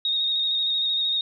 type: tone with vibrato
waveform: sine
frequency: 3729 Hz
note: A#7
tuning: in tune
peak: -21 dBFS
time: 0.05-1.21 s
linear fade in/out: 2 ms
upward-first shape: square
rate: 13 Hz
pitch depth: 21 cents each way
effects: none